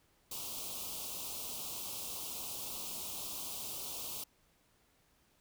white band-stop noise, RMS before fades -42 dBFS, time 0.31-4.24 s, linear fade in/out 5 ms, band 1200 to 2600 Hz, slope 48 dB/octave, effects pink hiss -71 dBFS RMS until 5.4 s

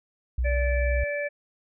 sine tone, 61.74 Hz, B1, in tune, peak -22 dBFS, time 0.38-1.04 s, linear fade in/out 5 ms
harmonic tone, 580 Hz, D5, 22 cents flat, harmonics 1 / 3 / 4, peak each -28 / -33 / -34 dBFS, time 0.44-1.29 s, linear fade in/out 20 ms
effects none

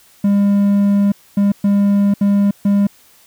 triangle tone bursts at uneven times, 201.3 Hz, G3, 46 cents sharp, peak -8 dBFS, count 5, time 0.24-1.12 / 1.37-1.52 / 1.64-2.14 / 2.21-2.51 / 2.65-2.87 s, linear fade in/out 5 ms, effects white hiss -49 dBFS RMS until 3.26 s

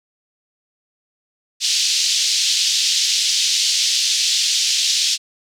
white band-pass noise, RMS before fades -18 dBFS, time 1.6-5.18 s, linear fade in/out 50 ms, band 3100 to 6000 Hz, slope 24 dB/octave, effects none

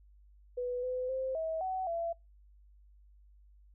sine tone with pitch steps, 493.8 / 506 / 524 / 644 / 752 / 674 Hz, B4 / B4 / C5 / E5 / F#5 / E5, 0 / +42 / +2 / -41 / +28 / +38 cents, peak -32 dBFS, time 0.57-2.13 s, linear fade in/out 10 ms, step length 260 ms, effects noise-tail reverb RT60 0.2 s tail -24 dB re dry + added 50 Hz sine -57 dBFS peak until 3.74 s

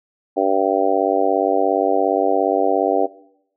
harmonic tone, 97.2 Hz, G2, 14 cents flat, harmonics 3 / 4 / 5 / 6 / 7 / 8, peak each -22 / -22 / -22 / -22 / -22 / -22 dBFS, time 0.36-3.07 s, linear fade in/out 20 ms, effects noise-tail reverb RT60 0.7 s tail -17 dB re dry

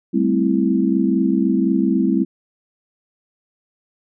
sine chord, A minor seventh, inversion third, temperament equal, 196 / 220 / 261.6 / 329.6 Hz, G3 / A3 / C4 / E4, 0 / 0 / 0 / 0 cents, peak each -19 / -22 / -19 / -20 dBFS, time 0.13-2.25 s, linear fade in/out 20 ms, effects none

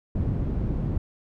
white low-pass noise, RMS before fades -26 dBFS, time 0.15-0.98 s, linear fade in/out 5 ms, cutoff 150 Hz, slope 12 dB/octave, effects none

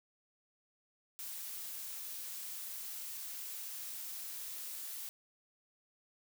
blue noise, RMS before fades -44 dBFS, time 1.19-5.09 s, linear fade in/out 0 ms, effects none

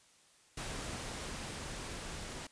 pink noise with level ramp, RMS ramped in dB -41 to -44 dBFS, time 0.57-2.47 s, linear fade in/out 5 ms, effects white hiss -65 dBFS RMS until 2.51 s + resampled to 22050 Hz

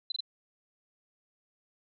sine tone bursts, 4036 Hz, B7, 37 cents sharp, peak -30 dBFS, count 3, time 0.1-0.206 s, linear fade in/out 5 ms, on 20 ms, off 23 ms, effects none

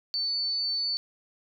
sine tone, 4502 Hz, C#8, 26 cents sharp, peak -26 dBFS, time 0.14-0.97 s, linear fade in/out 0 ms, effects none

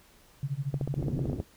sine tone with tremolo, 139 Hz, C#3, 5 cents sharp, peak -26 dBFS, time 0.43-1.33 s, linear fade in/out 0 ms, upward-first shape sine, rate 13 Hz, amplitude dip 95%
clicks, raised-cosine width 2 ms, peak -20 dBFS, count 11, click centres 0.742 / 0.812 / 0.876 / 0.941 / 1.027 / 1.083 / 1.192 / 1.256 / 1.298 / 1.331 / 1.401 s
white low-pass noise, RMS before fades -35 dBFS, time 0.95-1.44 s, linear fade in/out 50 ms, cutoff 340 Hz, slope 24 dB/octave
effects pink hiss -59 dBFS RMS until 1.56 s

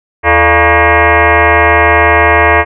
sine tone with frequency modulation, 595 Hz, D5, 22 cents sharp, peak -4 dBFS, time 0.23-2.65 s, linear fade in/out 50 ms, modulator 258 Hz, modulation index 6.4, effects none

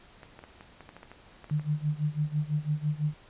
clicks, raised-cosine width 0.5 ms, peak -31 dBFS, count 12, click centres 0.232 / 0.391 / 0.439 / 0.609 / 0.807 / 0.891 / 0.966 / 1.031 / 1.116 / 1.443 / 1.498 / 1.596 s
sine tone with tremolo, 150.4 Hz, D3, 42 cents sharp, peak -23 dBFS, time 1.51-3.14 s, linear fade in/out 2 ms, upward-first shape sine, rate 6 Hz, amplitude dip 90%
effects pink hiss -55 dBFS RMS until 3.29 s + resampled to 8000 Hz

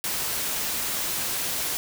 white noise, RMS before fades -28 dBFS, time 0.04-1.77 s, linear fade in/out 0 ms, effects none

